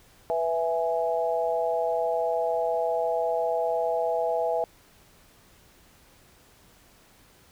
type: chord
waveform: sine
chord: E major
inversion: second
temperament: equal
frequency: 493.9 / 659.3 / 830.6 Hz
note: B4 / E5 / G#5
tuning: 0 / 0 / 0 cents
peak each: -28 / -26 / -30 dBFS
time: 0.3-4.64 s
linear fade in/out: 0 ms
effects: pink hiss -57 dBFS RMS until 7.51 s